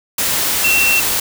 sine tone in noise, 2709 Hz, E7, 47 cents sharp, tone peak -12 dBFS, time 0.64-1 s, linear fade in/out 5 ms, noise white, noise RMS -17 dBFS, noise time 0.18-1.2 s, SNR +2 dB, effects none

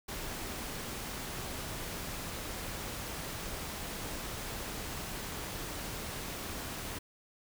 pink noise, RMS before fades -40 dBFS, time 0.08-6.99 s, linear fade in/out 10 ms, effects none

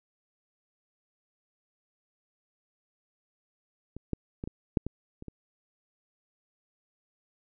clicks, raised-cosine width 3 ms, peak -27 / -16 / -22 / -23 / -10 / -20 / -29 / -27 dBFS, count 8, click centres 3.966 / 4.133 / 4.439 / 4.475 / 4.772 / 4.866 / 5.224 / 5.283 s, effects none

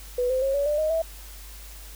sine tone with pitch steps, 493.9 / 517.3 / 541.7 / 567.3 / 594.2 / 622.3 / 651.7 Hz, B4 / C5 / C#5 / C#5 / D5 / D#5 / E5, 0 / -20 / -40 / +40 / +20 / 0 / -20 cents, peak -21 dBFS, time 0.18-1.02 s, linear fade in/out 5 ms, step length 120 ms, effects added 50 Hz sine -41 dBFS peak until 1.95 s + white hiss -46 dBFS RMS until 1.95 s

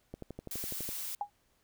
click train, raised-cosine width 2 ms, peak -28 dBFS, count 10, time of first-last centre 0.14-0.89 s, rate 12 Hz
blue noise, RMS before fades -39 dBFS, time 0.51-1.15 s, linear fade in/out 2 ms
sine tone with exponential decay, 819 Hz, G#5, 24 cents flat, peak -27 dBFS, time 1.21-1.3 s, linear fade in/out 2 ms, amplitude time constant 18 ms
effects pink hiss -72 dBFS RMS until 1.63 s

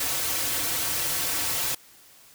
white noise with comb filter, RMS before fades -27 dBFS, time 0-1.75 s, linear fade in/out 5 ms, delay 4.9 ms, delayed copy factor -0.85, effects white hiss -53 dBFS RMS until 2.34 s

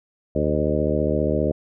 harmonic tone with a mistuned harmonic, 75 Hz, D2, 37 cents sharp, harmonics 1 / 2 / 3 / 4 / 5 / 6 / 7 / 8, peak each -27 / -27 / -27 / -27 / -27 / -27 / -27 / -27 dBFS, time 0.35-1.52 s, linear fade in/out 5 ms, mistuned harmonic 8, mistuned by +27 cents, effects none

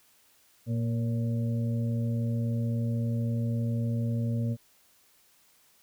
harmonic tone with a mistuned harmonic, 116.54 Hz, A#2, in tune, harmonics 1 / 2 / 4 / 5, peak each -27 / -32 / -44 / -43 dBFS, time 0.66-4.57 s, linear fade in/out 50 ms, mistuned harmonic 5, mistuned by -38 cents, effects white hiss -63 dBFS RMS until 5.82 s

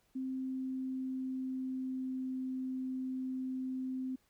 sine tone with pitch glide, 261.6 to 259.2 Hz, C4 to C4, 0 to -16 cents, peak -35 dBFS, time 0.15-4.16 s, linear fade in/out 10 ms, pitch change -16 cents, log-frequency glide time 0.28-2.37 s, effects pink hiss -73 dBFS RMS until 4.29 s

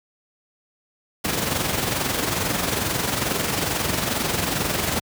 pink noise with amplitude modulation, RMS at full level -21 dBFS, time 1.24-5 s, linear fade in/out 10 ms, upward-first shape sine, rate 22.3 Hz, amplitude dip 50%, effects high-pass 80 Hz 12 dB/octave

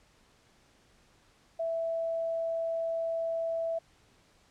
sine tone, 660 Hz, E5, 2 cents sharp, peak -29 dBFS, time 1.59-3.79 s, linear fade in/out 10 ms, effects pink hiss -64 dBFS RMS until 4.5 s + low-pass 8000 Hz 12 dB/octave

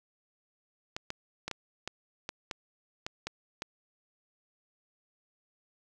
clicks, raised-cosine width 0.2 ms, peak -18 dBFS, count 10, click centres 0.965 / 1.104 / 1.48 / 1.513 / 1.876 / 2.291 / 2.512 / 3.065 / 3.27 / 3.621 s, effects none

